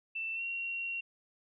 sine tone with pitch glide, 2670 to 2743 Hz, E7 to F7, +22 to -32 cents, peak -34 dBFS, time 0.15-1.01 s, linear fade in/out 10 ms, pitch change +46 cents, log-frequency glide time 0.34-0.42 s, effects none

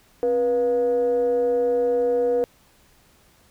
sine tone with frequency modulation, 485.7 Hz, B4, 29 cents flat, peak -17 dBFS, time 0.23-2.44 s, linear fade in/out 0 ms, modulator 217 Hz, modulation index 0.4, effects tanh soft clip ceiling -13 dBFS + pink hiss -57 dBFS RMS until 3.5 s

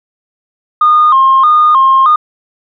sine tone with vibrato, 1142 Hz, D6, 49 cents flat, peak -3 dBFS, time 0.81-2.16 s, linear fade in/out 5 ms, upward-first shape square, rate 1.6 Hz, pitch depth 120 cents each way, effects tanh soft clip ceiling 0 dBFS

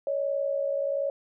sine tone pair together, 558 / 619 Hz, C#5 / D#5, +11 / -9 cents, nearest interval major second, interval 180 cents, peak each -26 / -32 dBFS, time 0.07-1.1 s, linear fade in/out 2 ms, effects none

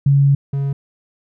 sine / triangle tone pair in turn, 139.8 / 138.91 Hz, C#3 / C#3, +15 / +4 cents, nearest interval unison, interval 11 cents, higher first, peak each -9 / -15 dBFS, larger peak first, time 0.06-0.35 / 0.53-0.73 s, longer first, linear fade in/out 5 ms, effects none

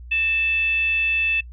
sine tone with frequency modulation, 2637 Hz, E7, in tune, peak -18 dBFS, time 0.11-1.41 s, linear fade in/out 10 ms, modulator 822 Hz, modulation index 0.27, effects noise-tail reverb RT60 0.1 s tail -23 dB re dry + added 60 Hz sine -36 dBFS peak until 1.52 s

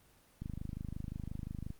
click train, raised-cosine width 5 ms, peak -28 dBFS, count 34, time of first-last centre 0.42-1.704 s, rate 25.7 Hz, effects pink hiss -65 dBFS RMS until 1.79 s + Opus 24 kbps

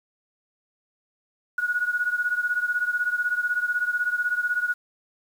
sine beating tone pair, 1452 / 1468 Hz, F#6 / F#6, -33 / -14 cents, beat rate 16 Hz, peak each -24 / -27 dBFS, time 1.58-4.74 s, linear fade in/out 5 ms, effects 8-bit

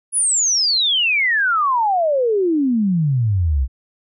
sine exponential sweep, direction down, 10548 to 60.7 Hz, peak -14 dBFS, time 0.12-3.68 s, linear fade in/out 50 ms, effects none

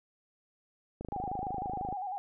click train, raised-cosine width 2 ms, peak -26 dBFS, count 25, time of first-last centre 1.01-1.926 s, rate 26.2 Hz
sine tone with vibrato, 777 Hz, G5, 16 cents flat, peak -34 dBFS, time 1.12-2.18 s, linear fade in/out 0 ms, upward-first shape square, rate 10 Hz, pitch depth 77 cents each way
effects none

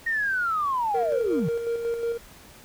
sine linear sweep, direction down, 1874 to 132.2 Hz, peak -22 dBFS, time 0.06-1.49 s, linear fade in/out 10 ms
triangle tone with tremolo, 466.2 Hz, A#4, in tune, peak -21 dBFS, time 0.94-2.18 s, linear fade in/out 10 ms, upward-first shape square, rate 5.5 Hz, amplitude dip 45%
effects tanh soft clip ceiling -15 dBFS + pink hiss -49 dBFS RMS until 2.64 s

